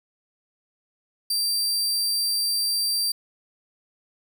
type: tone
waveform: sawtooth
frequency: 4699 Hz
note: D8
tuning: in tune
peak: -19 dBFS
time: 1.3-3.12 s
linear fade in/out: 5 ms
effects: none